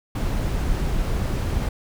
brown noise, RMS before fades -23 dBFS, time 0.15-1.69 s, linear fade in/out 5 ms, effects none

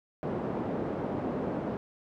pink band-pass noise, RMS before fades -33 dBFS, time 0.23-1.77 s, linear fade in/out 0 ms, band 190 to 620 Hz, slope 12 dB/octave, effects none

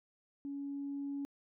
sine tone with level ramp, 280.9 Hz, C#4, 23 cents sharp, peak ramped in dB -38 to -35 dBFS, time 0.45-1.25 s, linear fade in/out 0 ms, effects tanh soft clip ceiling -32 dBFS

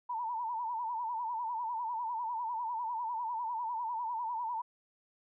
sine tone with vibrato, 932.3 Hz, A#5, in tune, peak -33 dBFS, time 0.09-4.62 s, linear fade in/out 10 ms, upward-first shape sine, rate 10 Hz, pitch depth 110 cents each way, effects none

